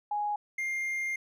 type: tone pair in turn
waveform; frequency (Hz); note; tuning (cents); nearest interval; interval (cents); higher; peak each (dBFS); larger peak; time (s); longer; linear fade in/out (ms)
sine / triangle; 830.6 / 2112; G#5 / C7; 0 / +16; octave + major third; 1616; second; -28; neither; 0.11-0.36 / 0.58-1.16; second; 5
effects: none